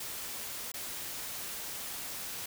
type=noise with dropouts; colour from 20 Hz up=white; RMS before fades=-40 dBFS; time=0-2.46 s; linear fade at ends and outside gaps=5 ms; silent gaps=0.719-0.739 s; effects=none